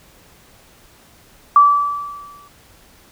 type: tone with exponential decay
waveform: sine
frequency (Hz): 1157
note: D6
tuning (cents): -26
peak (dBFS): -4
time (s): 1.56-2.48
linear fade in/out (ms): 2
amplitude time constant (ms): 200
effects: pink hiss -49 dBFS RMS until 3.11 s